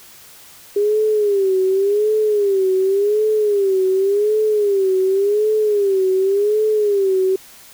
sine tone with vibrato, 402.9 Hz, G4, 48 cents sharp, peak -13 dBFS, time 0.76-7.36 s, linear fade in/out 5 ms, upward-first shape sine, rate 0.89 Hz, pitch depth 120 cents each way, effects white hiss -43 dBFS RMS until 7.73 s

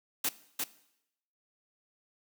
white noise with echo, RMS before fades -30 dBFS, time 0.24-0.29 s, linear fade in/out 5 ms, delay 350 ms, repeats 1, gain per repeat -3 dB, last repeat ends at 0.64 s, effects noise-tail reverb RT60 0.8 s tail -18 dB re dry + high-pass 200 Hz 12 dB/octave

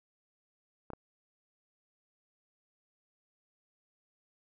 clicks, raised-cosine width 1 ms, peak -27 dBFS, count 2, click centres 0.903 / 0.934 s, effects none

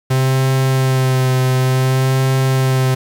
45% pulse tone with vibrato, 130.7 Hz, C3, 1 cent flat, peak -12 dBFS, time 0.1-2.95 s, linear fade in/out 10 ms, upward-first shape sine, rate 0.56 Hz, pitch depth 22 cents each way, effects 7-bit

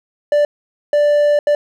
triangle tone bursts at uneven times, 587.3 Hz, D5, in tune, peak -8 dBFS, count 3, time 0.32-0.45 / 0.93-1.39 / 1.47-1.55 s, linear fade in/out 2 ms, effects none

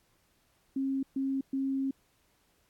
sine tone bursts at uneven times, 269.6 Hz, C#4, 48 cents flat, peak -28 dBFS, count 3, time 0.76-1.03 / 1.16-1.41 / 1.53-1.91 s, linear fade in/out 5 ms, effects pink hiss -70 dBFS RMS until 2.69 s + AAC 64 kbps

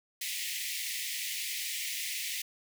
pink high-pass noise, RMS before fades -36 dBFS, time 0.21-2.42 s, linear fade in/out 5 ms, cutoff 1900 Hz, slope 96 dB/octave, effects none

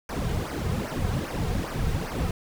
brown noise with flanger, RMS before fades -28 dBFS, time 0.09-2.31 s, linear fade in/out 2 ms, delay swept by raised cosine 0.26 to 3.56 ms, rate 2.5 Hz, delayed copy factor -0.85, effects none

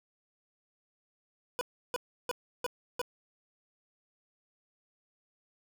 25% pulse tone bursts, 493.9 Hz, B4, in tune, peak -27 dBFS, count 5, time 1.59-3.015 s, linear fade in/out 0 ms, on 21 ms, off 330 ms, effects none

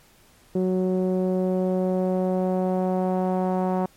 sawtooth tone with low-pass filter sweep, 185 Hz, F#3, in tune, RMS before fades -23 dBFS, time 0.55-3.86 s, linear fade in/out 5 ms, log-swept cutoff 430 to 850 Hz, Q 2.3, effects pink hiss -56 dBFS RMS until 3.96 s + MP3 64 kbps

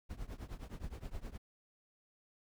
brown noise with tremolo, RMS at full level -41 dBFS, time 0.09-1.38 s, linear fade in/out 20 ms, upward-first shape triangle, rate 9.6 Hz, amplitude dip 95%, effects none

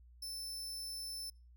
sawtooth tone, 5290 Hz, E8, 5 cents sharp, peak -39 dBFS, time 0.22-1.3 s, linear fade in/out 5 ms, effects noise-tail reverb RT60 0.3 s tail -25 dB re dry + added 60 Hz sine -57 dBFS peak until 1.56 s

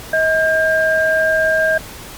sine tone pair together, 636 / 1601.6 Hz, D#5 / G6, +38 / +37 cents, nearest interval octave + major third, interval 1599 cents, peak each -15 dBFS, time 0.13-1.78 s, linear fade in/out 5 ms, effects pink hiss -34 dBFS RMS until 2.17 s + Opus 48 kbps

